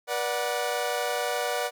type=chord; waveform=sawtooth; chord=B minor; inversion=none; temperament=equal with one note detuned; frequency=482.9 / 587.3 / 740 Hz; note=B4 / D5 / F#5; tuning=-39 / 0 / 0 cents; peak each=-27 dBFS; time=0.07-1.71 s; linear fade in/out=50 ms; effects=none